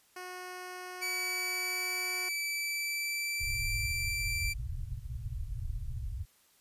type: tone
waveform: 10% pulse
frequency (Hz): 364.2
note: F#4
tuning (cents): -27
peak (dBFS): -33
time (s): 0.16-2.29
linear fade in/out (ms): 5
type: tone with pitch glide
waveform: sawtooth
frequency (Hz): 2285 to 2341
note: D7 to D7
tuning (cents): -48 to -6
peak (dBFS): -29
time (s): 1.01-4.54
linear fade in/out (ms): 20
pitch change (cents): +42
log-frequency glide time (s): 1.17-3.7
type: low-pass noise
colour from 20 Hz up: pink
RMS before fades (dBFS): -37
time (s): 3.39-6.26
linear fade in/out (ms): 50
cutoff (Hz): 130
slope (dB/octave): 96
effects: white hiss -66 dBFS RMS until 6.6 s + resampled to 32000 Hz